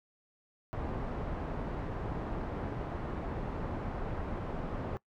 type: low-pass noise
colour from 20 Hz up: pink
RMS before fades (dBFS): -37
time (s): 0.73-4.97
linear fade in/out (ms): 0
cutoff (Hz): 1000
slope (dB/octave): 12
effects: noise-tail reverb RT60 0.1 s tail -21 dB re dry